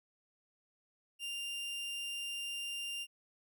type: tone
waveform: 40% pulse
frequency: 2794 Hz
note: F7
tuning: in tune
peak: -37 dBFS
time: 1.19-3.07 s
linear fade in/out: 50 ms
effects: none